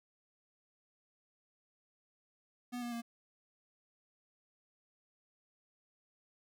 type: tone with pitch steps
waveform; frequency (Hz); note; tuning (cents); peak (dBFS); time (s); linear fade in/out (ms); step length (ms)
square; 245.2 / 239.6 / 234.1; B3 / A#3 / A#3; -12 / +48 / +8; -39; 2.72-3.02; 20; 100
effects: none